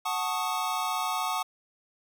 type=chord; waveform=square; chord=D# half-diminished seventh; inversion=first; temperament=equal; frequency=740 / 880 / 1108.7 / 1244.5 Hz; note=F#5 / A5 / C#6 / D#6; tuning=0 / 0 / 0 / 0 cents; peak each=-34 dBFS; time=0.05-1.43 s; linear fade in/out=10 ms; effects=none